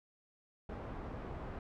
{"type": "low-pass noise", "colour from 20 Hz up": "pink", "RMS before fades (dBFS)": -44, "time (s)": [0.69, 1.59], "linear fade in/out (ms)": 2, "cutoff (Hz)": 1100, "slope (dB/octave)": 12, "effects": []}